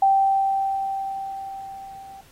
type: tone with level ramp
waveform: sine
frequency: 780 Hz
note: G5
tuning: 9 cents flat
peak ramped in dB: -13 to -39 dBFS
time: 0.02-2.21 s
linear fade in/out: 5 ms
effects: pink hiss -54 dBFS RMS until 2.31 s + AAC 48 kbps